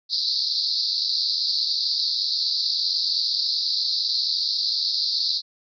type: band-pass noise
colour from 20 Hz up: pink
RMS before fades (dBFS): -24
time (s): 0.09-5.42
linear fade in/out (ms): 50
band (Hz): 4000 to 5000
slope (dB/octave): 96
effects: none